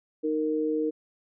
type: tone pair together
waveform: sine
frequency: 309.5 / 463.4 Hz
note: D#4 / A#4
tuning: -9 / -10 cents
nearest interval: perfect fifth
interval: 699 cents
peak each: -27 dBFS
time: 0.23-0.91 s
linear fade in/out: 20 ms
effects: none